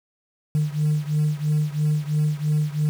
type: beating tone pair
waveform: sine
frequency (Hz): 150.1 / 153.1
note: D3 / D#3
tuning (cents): +38 / -28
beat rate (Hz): 3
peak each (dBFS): -20 / -22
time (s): 0.55-2.89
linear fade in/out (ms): 0
effects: tanh soft clip ceiling -15 dBFS + 7-bit